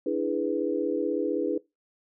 sine chord, E dominant seventh, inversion third, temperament equal, 293.7 / 329.6 / 415.3 / 493.9 Hz, D4 / E4 / G#4 / B4, 0 / 0 / 0 / 0 cents, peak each -30 dBFS, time 0.06-1.58 s, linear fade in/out 5 ms, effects noise-tail reverb RT60 0.2 s tail -21 dB re dry

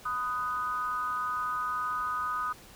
sine tone with amplitude modulation, 1244.5 Hz, D#6, in tune, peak -25 dBFS, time 0.05-2.53 s, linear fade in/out 10 ms, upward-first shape sine, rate 242 Hz, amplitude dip 85%, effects pink hiss -52 dBFS RMS until 2.75 s

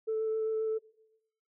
sine tone with vibrato, 440 Hz, A4, in tune, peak -27 dBFS, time 0.07-0.79 s, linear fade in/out 20 ms, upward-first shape sine, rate 7.5 Hz, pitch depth 10 cents each way, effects noise-tail reverb RT60 0.8 s tail -20 dB re dry + tanh soft clip ceiling -25 dBFS

